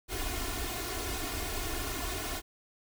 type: noise with comb filter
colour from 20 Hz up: pink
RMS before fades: -35 dBFS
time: 0.08-2.42 s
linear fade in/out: 50 ms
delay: 2.8 ms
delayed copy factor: +1
effects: none